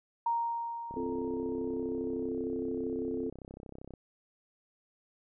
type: tone with exponential decay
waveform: sine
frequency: 932.3 Hz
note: A#5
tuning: in tune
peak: -26 dBFS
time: 0.26-2.29 s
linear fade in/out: 5 ms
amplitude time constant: 440 ms
type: click train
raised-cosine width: 2 ms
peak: -32 dBFS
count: 100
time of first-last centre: 0.91-3.938 s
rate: 32.7 Hz
type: chord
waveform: sine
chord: F major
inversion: second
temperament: equal with one note detuned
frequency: 261.6 / 346.6 / 440 Hz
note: C4 / F4 / A4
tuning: 0 / -13 / 0 cents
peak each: -35 / -38 / -36 dBFS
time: 0.96-3.3 s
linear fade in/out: 5 ms
effects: none